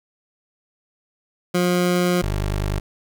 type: tone pair in turn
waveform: 20% pulse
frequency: 178.1 / 50.18 Hz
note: F3 / G1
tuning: +34 / +41 cents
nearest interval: octave + minor seventh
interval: 2193 cents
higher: first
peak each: -12 / -16 dBFS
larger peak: first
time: 1.54-2.22 / 2.22-2.8 s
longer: first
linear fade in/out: 10 ms
effects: none